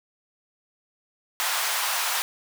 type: high-pass noise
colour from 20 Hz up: pink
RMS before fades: -26 dBFS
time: 1.4-2.22 s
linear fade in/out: 0 ms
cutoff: 790 Hz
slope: 24 dB/octave
effects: none